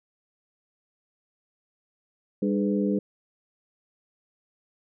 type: harmonic tone with a mistuned harmonic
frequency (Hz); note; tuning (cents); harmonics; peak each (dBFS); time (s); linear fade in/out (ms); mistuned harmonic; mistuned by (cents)
100.3; G2; +40; 2 / 3 / 4 / 5; -24 / -28 / -30 / -32; 2.42-2.99; 5; 4; +80
effects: none